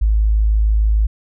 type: tone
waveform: sine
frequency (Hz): 53.3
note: G#1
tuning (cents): +46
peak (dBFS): -11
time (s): 0.01-1.07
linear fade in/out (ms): 10
effects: none